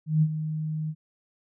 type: tone with ADSR envelope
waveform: sine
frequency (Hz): 155.56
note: D#3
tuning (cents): 0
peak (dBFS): -16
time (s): 0.06-0.95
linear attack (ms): 160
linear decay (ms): 57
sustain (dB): -11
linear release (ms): 57
effects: none